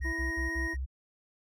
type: tone bursts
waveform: sine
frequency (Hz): 65.41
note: C2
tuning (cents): 0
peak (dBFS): -31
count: 5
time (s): 0-0.862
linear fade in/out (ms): 20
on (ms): 130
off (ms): 53
type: tone with vibrato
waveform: triangle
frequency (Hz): 1871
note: A#6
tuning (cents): +6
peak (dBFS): -31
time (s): 0.01-0.77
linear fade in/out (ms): 50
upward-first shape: triangle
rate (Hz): 18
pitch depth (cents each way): 11
type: harmonic tone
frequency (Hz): 329.6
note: E4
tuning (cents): 0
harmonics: 1 / 2 / 3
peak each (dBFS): -37 / -50 / -46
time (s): 0.04-0.75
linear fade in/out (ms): 20
effects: none